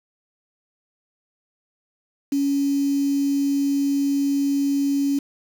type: tone with quantisation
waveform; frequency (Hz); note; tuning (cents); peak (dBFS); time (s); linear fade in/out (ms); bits
sine; 280; C#4; +18; -18; 2.32-5.19; 5; 6
effects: none